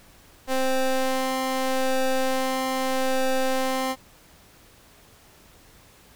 25% pulse ring-modulated tone, 261.6 Hz, C4, in tune, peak -15 dBFS, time 0.47-3.96 s, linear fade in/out 50 ms, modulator 262 Hz, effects pink hiss -53 dBFS RMS until 6.15 s

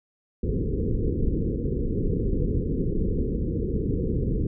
pink low-pass noise, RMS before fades -25 dBFS, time 0.43-4.47 s, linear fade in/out 5 ms, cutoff 490 Hz, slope 96 dB/octave, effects none

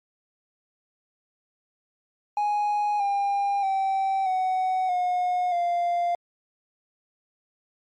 triangle tone with pitch steps, 830.6 / 801.8 / 774.1 / 747.3 / 721.4 / 696.4 Hz, G#5 / G5 / G5 / F#5 / F#5 / F5, 0 / +39 / -22 / +17 / -44 / -5 cents, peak -19 dBFS, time 2.37-6.15 s, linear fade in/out 2 ms, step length 630 ms, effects tanh soft clip ceiling -15 dBFS + MP3 48 kbps

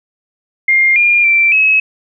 sine tone with pitch steps, 2117 / 2409 / 2347 / 2569 Hz, C7 / D7 / D7 / E7, +20 / +43 / -2 / -45 cents, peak -7 dBFS, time 0.68-1.8 s, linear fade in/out 5 ms, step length 280 ms, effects none

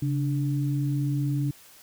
sine tone pair together, 138.39 / 293.7 Hz, C#3 / D4, -3 / 0 cents, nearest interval octave + minor second, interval 1303 cents, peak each -24 / -30 dBFS, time 0.02-1.51 s, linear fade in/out 5 ms, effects white hiss -52 dBFS RMS until 1.82 s

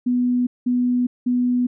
sine tone bursts, 246.9 Hz, B3, in tune, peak -16 dBFS, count 3, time 0.06-1.67 s, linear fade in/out 10 ms, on 410 ms, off 190 ms, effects none

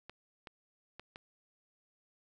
clicks, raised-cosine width 0.3 ms, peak -30 dBFS, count 4, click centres 0.096 / 0.472 / 0.996 / 1.159 s, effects none

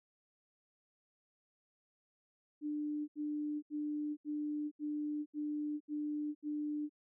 sine tone bursts, 298 Hz, D4, 25 cents sharp, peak -35 dBFS, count 8, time 2.61-6.895 s, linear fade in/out 50 ms, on 470 ms, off 75 ms, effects none

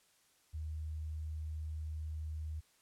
sine tone, 77.78 Hz, D#2, in tune, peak -38 dBFS, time 0.53-2.61 s, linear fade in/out 20 ms, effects white hiss -70 dBFS RMS until 2.81 s + low-pass 11000 Hz 12 dB/octave

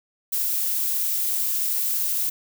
violet noise, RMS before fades -24 dBFS, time 0.32-2.3 s, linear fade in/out 10 ms, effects none

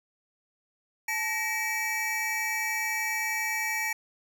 square tone cluster, 873 / 1882 / 2295 Hz, A5 / A#6 / D7, -14 / +16 / -40 cents, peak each -36 / -33 / -31 dBFS, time 1.08-3.93 s, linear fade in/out 5 ms, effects none

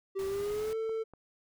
triangle tone with pitch glide, 387.8 to 445.5 Hz, G4 to A4, -19 to +22 cents, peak -29 dBFS, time 0.15-1.04 s, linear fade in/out 20 ms, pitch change +241 cents, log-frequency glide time 0.26-0.76 s
pink noise, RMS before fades -47 dBFS, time 0.19-0.73 s, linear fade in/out 0 ms
click train, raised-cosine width 1 ms, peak -37 dBFS, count 4, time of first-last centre 0.41-1.136 s, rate 4.13 Hz
effects none

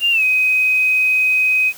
sine tone with pitch glide, 2794 to 2518 Hz, F7 to D#7, 0 to +20 cents, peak -12 dBFS, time 0-1.73 s, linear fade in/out 50 ms, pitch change -180 cents, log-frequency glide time 0.11-0.23 s, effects white hiss -39 dBFS RMS until 1.77 s

